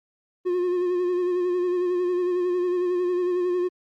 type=tone with vibrato; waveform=triangle; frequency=358.2 Hz; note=F4; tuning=44 cents sharp; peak=-19 dBFS; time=0.45-3.69 s; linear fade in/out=20 ms; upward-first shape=sine; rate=11 Hz; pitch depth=35 cents each way; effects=Opus 32 kbps